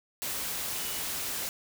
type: tone in noise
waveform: sine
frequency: 2946 Hz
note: F#7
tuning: 8 cents flat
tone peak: -44 dBFS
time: 0.76-1.01 s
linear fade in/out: 0 ms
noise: white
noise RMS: -34 dBFS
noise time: 0.22-1.49 s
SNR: -13 dB
effects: none